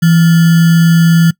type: tone with sample-and-hold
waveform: sine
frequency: 166.5 Hz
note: E3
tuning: 18 cents sharp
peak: -4 dBFS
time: 0.02-1.31 s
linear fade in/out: 10 ms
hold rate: 1575 Hz
effects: noise-tail reverb RT60 0.1 s tail -22 dB re dry